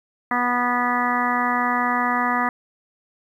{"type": "harmonic tone", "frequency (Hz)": 245.1, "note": "B3", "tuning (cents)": -13, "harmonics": [1, 2, 3, 4, 5, 6, 7, 8], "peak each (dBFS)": [-26, -35, -26, -25, -24, -35, -28, -27], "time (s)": [0.31, 2.49], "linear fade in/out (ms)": 2, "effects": ["9-bit"]}